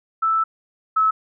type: tone pair in turn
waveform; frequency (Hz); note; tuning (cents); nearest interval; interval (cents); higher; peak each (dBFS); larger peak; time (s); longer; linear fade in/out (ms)
sine; 1318.5 / 1297.3; E6 / E6; 0 / -28; unison; 28; first; -16 / -14; second; 0.22-0.44 / 0.96-1.11; first; 10
effects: none